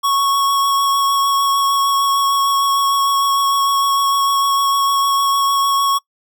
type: tone with vibrato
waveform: square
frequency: 1107 Hz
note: C#6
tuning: 3 cents flat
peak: -14 dBFS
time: 0.03-5.99 s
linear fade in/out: 20 ms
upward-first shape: triangle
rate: 6.6 Hz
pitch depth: 15 cents each way
effects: noise-tail reverb RT60 0.1 s tail -24 dB re dry

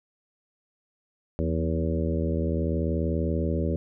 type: harmonic tone with a mistuned harmonic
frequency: 80.5 Hz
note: E2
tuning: 41 cents flat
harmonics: 1 / 2 / 3 / 4 / 5 / 6 / 7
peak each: -27 / -30 / -32 / -33 / -34 / -35 / -35 dBFS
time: 1.39-3.76 s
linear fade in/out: 0 ms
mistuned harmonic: 2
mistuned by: +65 cents
effects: none

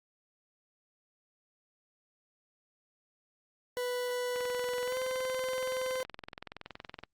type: tone with pitch glide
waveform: 40% pulse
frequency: 493.9 to 514.9 Hz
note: B4 to C5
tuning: 0 to -28 cents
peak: -31 dBFS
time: 3.77-6.03 s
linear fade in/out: 0 ms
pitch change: +72 cents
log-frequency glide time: 4.85-4.97 s
type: click train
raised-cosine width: 0.3 ms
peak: -26 dBFS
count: 58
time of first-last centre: 4.36-7.036 s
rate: 21.3 Hz
effects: Opus 48 kbps

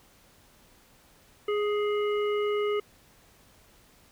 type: harmonic tone with a mistuned harmonic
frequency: 416 Hz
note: G#4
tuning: 3 cents sharp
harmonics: 1 / 3 / 5 / 7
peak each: -25 / -35 / -39 / -42 dBFS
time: 1.48-2.8 s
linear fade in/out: 5 ms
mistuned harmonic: 5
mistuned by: +16 cents
effects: pink hiss -59 dBFS RMS until 4.11 s

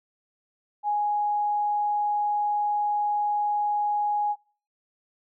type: tone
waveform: sine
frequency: 830.6 Hz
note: G#5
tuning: in tune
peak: -22 dBFS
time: 0.83-4.36 s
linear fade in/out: 50 ms
effects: noise-tail reverb RT60 0.4 s tail -24 dB re dry

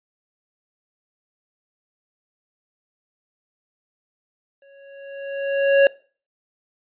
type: tone with exponential growth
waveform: square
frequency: 554.4 Hz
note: C#5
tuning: in tune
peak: -10 dBFS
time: 4.62-5.87 s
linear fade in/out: 2 ms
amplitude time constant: 270 ms
effects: noise-tail reverb RT60 0.4 s tail -22 dB re dry + resampled to 8000 Hz

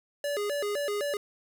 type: tone with vibrato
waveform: square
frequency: 487.3 Hz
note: B4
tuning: 23 cents flat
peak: -29 dBFS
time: 0.24-1.17 s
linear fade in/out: 2 ms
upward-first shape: square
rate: 3.9 Hz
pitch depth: 290 cents each way
effects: none

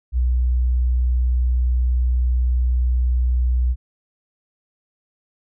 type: tone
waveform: sine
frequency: 61.74 Hz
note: B1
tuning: in tune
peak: -15 dBFS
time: 0.12-3.76 s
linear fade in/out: 50 ms
effects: none

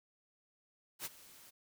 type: noise with ADSR envelope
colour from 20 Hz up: white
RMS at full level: -40 dBFS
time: 0.99-1.51 s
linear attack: 63 ms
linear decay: 29 ms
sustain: -18 dB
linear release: 19 ms
effects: none

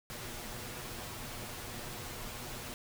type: noise with comb filter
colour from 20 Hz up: pink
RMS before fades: -43 dBFS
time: 0.1-2.74 s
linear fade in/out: 0 ms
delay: 8.3 ms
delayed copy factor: +0.55
effects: none

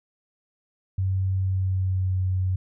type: tone with pitch glide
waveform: sine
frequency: 94.9 to 93 Hz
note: F#2 to F#2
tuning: +44 to +9 cents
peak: -21 dBFS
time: 0.98-2.56 s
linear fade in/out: 5 ms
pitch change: -35 cents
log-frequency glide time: 1.37-2.19 s
effects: none

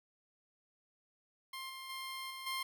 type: tone with level steps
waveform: 15% pulse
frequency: 1058 Hz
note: C6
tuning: 19 cents sharp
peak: -36 / -39 / -35 / -38 / -30 dBFS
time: 1.53-2.63 s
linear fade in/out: 5 ms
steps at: 1.69 / 1.89 / 2.3 / 2.46 s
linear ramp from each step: 10 ms
effects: none

